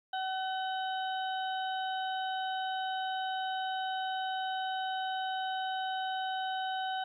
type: harmonic tone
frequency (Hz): 757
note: F#5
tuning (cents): +39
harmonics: 1 / 2 / 4 / 5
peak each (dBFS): -33 / -40 / -43 / -46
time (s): 0.13-7.04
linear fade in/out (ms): 5
effects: 12-bit